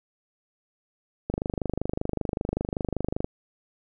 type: click train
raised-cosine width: 2 ms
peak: -13 dBFS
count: 50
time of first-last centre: 1.3-3.244 s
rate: 25.2 Hz
effects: none